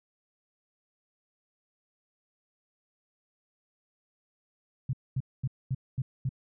sine tone bursts, 130.81 Hz, C3, in tune, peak -26 dBFS, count 6, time 4.89-6.292 s, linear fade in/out 5 ms, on 42 ms, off 230 ms, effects none

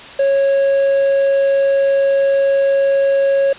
triangle tone, 550 Hz, C#5, 14 cents flat, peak -9 dBFS, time 0.19-3.53 s, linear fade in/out 5 ms, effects white hiss -34 dBFS RMS until 3.58 s + resampled to 8000 Hz

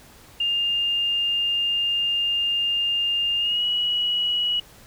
sine tone with pitch glide, 2810 to 2919 Hz, F7 to F#7, +10 to -24 cents, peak -20 dBFS, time 0.4-4.6 s, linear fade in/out 5 ms, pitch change +66 cents, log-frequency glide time 3.38-3.64 s, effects pink hiss -49 dBFS RMS until 4.86 s

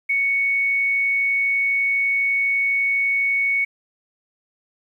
sine tone, 2222 Hz, C#7, 4 cents sharp, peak -17 dBFS, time 0.09-3.65 s, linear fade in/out 10 ms, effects 9-bit

